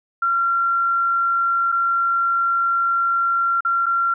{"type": "tone with dropouts", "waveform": "sine", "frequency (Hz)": 1372, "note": "F6", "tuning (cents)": -31, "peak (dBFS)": -16, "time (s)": [0.22, 4.14], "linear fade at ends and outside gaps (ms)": 5, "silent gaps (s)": [[1.719, 1.723], [3.607, 3.649], [3.859, 3.864]], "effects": []}